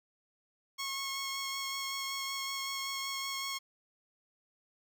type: tone with vibrato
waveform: 10% pulse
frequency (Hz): 1091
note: C#6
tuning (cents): -28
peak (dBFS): -27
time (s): 0.78-3.59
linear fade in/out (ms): 20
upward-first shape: sine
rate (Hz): 5.3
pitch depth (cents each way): 11
effects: none